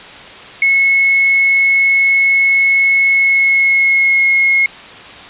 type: tone with pitch glide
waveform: sine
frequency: 2188 to 2164 Hz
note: C#7 to C#7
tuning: -23 to -42 cents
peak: -8 dBFS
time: 0.62-4.66 s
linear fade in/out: 2 ms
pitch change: -19 cents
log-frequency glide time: 3.08-4.27 s
effects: white hiss -33 dBFS RMS until 5.29 s + resampled to 8000 Hz